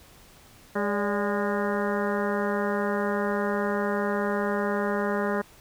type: harmonic tone with a mistuned harmonic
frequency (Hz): 204.9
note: G#3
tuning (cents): -23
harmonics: 1 / 2 / 3 / 4 / 5 / 6 / 7 / 8 / 9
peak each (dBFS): -29 / -29 / -31 / -36 / -35 / -37 / -36 / -38 / -38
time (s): 0.75-5.42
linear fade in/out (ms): 10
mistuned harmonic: 3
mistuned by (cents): -74
effects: pink hiss -53 dBFS RMS until 5.6 s